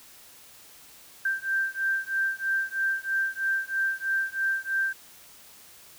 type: beating tone pair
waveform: sine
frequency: 1570 / 1573.1 Hz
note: G6 / G6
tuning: +2 / +6 cents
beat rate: 3.1 Hz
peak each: -28 dBFS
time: 1.25-4.93 s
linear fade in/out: 5 ms
effects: white hiss -51 dBFS RMS until 5.98 s